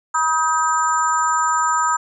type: tone cluster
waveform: sine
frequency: 966 / 1263 / 1577 / 7210 Hz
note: B5 / D#6 / G6 / A8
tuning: -39 / +26 / +10 / +41 cents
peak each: -20 / -18 / -26 / -26 dBFS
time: 0.14-1.97 s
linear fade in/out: 10 ms
effects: none